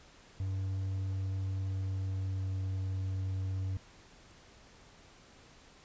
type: tone with pitch glide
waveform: triangle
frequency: 95.8 to 94.97 Hz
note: G2 to F#2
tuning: -39 to +46 cents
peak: -30 dBFS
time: 0.4-3.77 s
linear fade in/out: 0 ms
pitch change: -15 cents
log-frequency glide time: 1.65-2.68 s
effects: pink hiss -58 dBFS RMS until 5.84 s + resampled to 16000 Hz